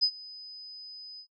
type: tone with ADSR envelope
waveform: sine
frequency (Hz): 5010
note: D#8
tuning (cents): +11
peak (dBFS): -19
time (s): 0.01-1.27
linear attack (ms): 23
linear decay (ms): 70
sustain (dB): -23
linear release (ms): 78
effects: noise-tail reverb RT60 0.1 s tail -22 dB re dry